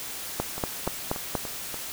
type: two click trains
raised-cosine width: 1 ms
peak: -11 / -21 dBFS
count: 5 / 5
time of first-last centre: 0.4-1.352 / 0.58-1.743 s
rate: 4.2 / 3.44 Hz
effects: white hiss -36 dBFS RMS until 1.92 s